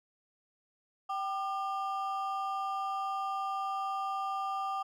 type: ring-modulated tone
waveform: triangle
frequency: 987.8 Hz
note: B5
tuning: in tune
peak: -27 dBFS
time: 1.09-4.83 s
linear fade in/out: 10 ms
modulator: 212 Hz
effects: none